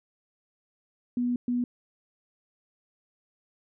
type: tone bursts at uneven times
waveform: sine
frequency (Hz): 244.3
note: B3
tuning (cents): -19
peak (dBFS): -24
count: 2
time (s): 1.17-1.36 / 1.48-1.64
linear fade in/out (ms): 2
effects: none